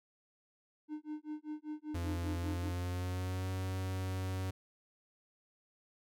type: tone with tremolo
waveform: triangle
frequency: 303.9 Hz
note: D#4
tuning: 41 cents flat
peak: -35 dBFS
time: 0.88-2.72 s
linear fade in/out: 50 ms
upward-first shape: sine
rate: 5.1 Hz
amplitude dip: 100%
type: tone with pitch glide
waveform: 45% pulse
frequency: 86 to 93.78 Hz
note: F2 to F#2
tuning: -26 to +24 cents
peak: -35 dBFS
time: 1.94-4.51 s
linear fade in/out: 10 ms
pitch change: +150 cents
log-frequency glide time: 2.33-3.5 s
effects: none